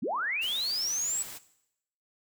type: linear sweep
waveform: sine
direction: up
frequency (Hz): 154.7 to 7970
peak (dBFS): -28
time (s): 0.02-1.23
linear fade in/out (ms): 10
type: noise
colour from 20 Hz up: white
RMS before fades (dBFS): -43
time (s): 0.41-1.39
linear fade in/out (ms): 20
effects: noise-tail reverb RT60 0.8 s tail -17 dB re dry